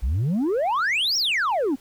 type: exponential two-way sweep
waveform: sine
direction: up then down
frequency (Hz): 53.3 to 5760 to 244.1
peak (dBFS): -17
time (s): 0.02-1.76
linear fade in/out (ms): 20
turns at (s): 1.17
effects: tanh soft clip ceiling -19 dBFS + pink hiss -54 dBFS RMS until 1.8 s